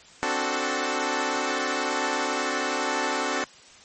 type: chord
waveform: 10% pulse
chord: D dominant seventh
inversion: third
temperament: equal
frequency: 261.6 / 293.7 / 370 / 440 Hz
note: C4 / D4 / F#4 / A4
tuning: 0 / 0 / 0 / 0 cents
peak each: -22 dBFS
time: 0.23-3.44 s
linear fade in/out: 0 ms
effects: white hiss -50 dBFS RMS until 3.84 s + MP3 32 kbps